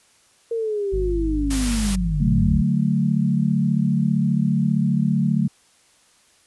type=linear sweep; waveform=sine; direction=down; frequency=466.2 to 62.9 Hz; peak=-21 dBFS; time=0.51-2.62 s; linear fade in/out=5 ms
type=harmonic tone; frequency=50.6 Hz; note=G#1; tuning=44 cents flat; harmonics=1 / 2 / 3 / 4; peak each=-22 / -36 / -38 / -42 dBFS; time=0.92-2.61 s; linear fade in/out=20 ms
type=noise; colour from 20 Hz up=white; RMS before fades=-28 dBFS; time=1.5-1.96 s; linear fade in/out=10 ms
type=chord; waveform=sine; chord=D major; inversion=none; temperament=equal; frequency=146.83 / 185 / 220 Hz; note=D3 / F#3 / A3; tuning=0 / 0 / 0 cents; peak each=-21 dBFS; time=2.2-5.48 s; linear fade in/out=10 ms
effects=white hiss -57 dBFS RMS until 6.46 s + resampled to 24000 Hz